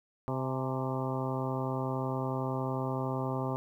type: harmonic tone with a mistuned harmonic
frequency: 130.81 Hz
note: C3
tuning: in tune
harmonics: 1 / 2 / 3 / 4 / 5 / 6 / 7 / 8 / 9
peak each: -34 / -37 / -39 / -40 / -41 / -42 / -42 / -43 / -44 dBFS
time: 0.28-3.56 s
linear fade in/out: 0 ms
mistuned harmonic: 6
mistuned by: +80 cents
effects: 11-bit